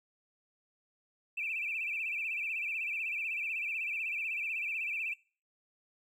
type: tone with vibrato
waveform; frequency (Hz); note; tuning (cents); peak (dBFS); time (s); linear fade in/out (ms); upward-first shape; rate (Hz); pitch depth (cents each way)
triangle; 2500; D#7; +8; -29; 1.37-5.14; 10; sine; 16; 130
effects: noise-tail reverb RT60 0.4 s tail -26 dB re dry + tanh soft clip ceiling -31 dBFS